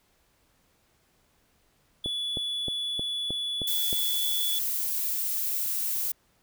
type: tone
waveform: triangle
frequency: 3427 Hz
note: A7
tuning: 46 cents flat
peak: -27 dBFS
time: 2.04-4.59 s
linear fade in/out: 5 ms
type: click train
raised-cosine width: 2 ms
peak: -21 dBFS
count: 7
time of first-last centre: 2.06-3.929 s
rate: 3.21 Hz
type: noise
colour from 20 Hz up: violet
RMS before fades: -29 dBFS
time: 3.67-6.12 s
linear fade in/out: 5 ms
effects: pink hiss -67 dBFS RMS until 6.42 s